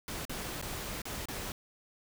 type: noise with dropouts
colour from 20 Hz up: pink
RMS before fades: -39 dBFS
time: 0.08-1.52 s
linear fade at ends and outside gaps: 1 ms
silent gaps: 0.252-0.295 / 0.615-0.625 / 1.018-1.054 / 1.256-1.285 s
effects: none